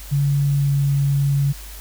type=tone with pitch glide; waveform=sine; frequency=141.6 to 140.22 Hz; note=C#3 to C#3; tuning=+37 to +20 cents; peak=-15 dBFS; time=0.11-1.53 s; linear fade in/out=20 ms; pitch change=-17 cents; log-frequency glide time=0.57-0.72 s; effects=added 50 Hz sine -35 dBFS peak until 1.8 s + white hiss -40 dBFS RMS until 1.8 s